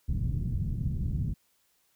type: low-pass noise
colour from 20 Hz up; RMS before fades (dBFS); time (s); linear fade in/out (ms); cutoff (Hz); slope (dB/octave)
white; -30; 0.08-1.34; 10; 160; 24
effects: white hiss -70 dBFS RMS until 1.95 s